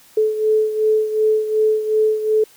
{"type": "beating tone pair", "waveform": "sine", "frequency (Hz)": [432.3, 435], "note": ["A4", "A4"], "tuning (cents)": [-31, -20], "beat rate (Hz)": 2.7, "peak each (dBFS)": [-15, -21], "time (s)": [0.17, 2.44], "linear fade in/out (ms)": 5, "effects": ["white hiss -49 dBFS RMS until 2.56 s"]}